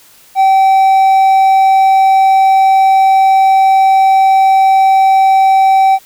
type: tone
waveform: triangle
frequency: 771 Hz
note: G5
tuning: 29 cents flat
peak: -3 dBFS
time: 0.35-5.99 s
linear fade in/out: 50 ms
effects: white hiss -43 dBFS RMS until 6.05 s